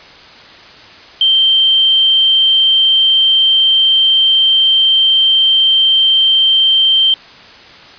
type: tone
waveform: sine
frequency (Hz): 3136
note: G7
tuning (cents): 0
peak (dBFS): -7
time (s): 1.21-7.14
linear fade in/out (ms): 2
effects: white hiss -37 dBFS RMS until 7.98 s + resampled to 11025 Hz